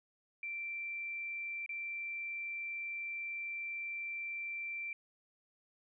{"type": "tone with dropouts", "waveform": "sine", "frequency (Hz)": 2349, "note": "D7", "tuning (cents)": 0, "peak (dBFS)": -38, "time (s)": [0.43, 4.93], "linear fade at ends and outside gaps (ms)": 2, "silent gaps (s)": [1.662, 1.692], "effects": []}